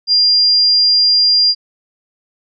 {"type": "tone", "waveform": "sine", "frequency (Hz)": 4800, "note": "D8", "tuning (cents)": 37, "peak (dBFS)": -8, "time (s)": [0.07, 1.55], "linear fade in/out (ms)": 50, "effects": []}